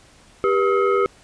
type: tone with frequency modulation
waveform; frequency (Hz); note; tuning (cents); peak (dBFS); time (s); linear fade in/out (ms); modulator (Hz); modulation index
sine; 395.1; G4; +14; -15; 0.44-1.06; 0; 879; 1.1
effects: pink hiss -51 dBFS RMS until 1.23 s + resampled to 22050 Hz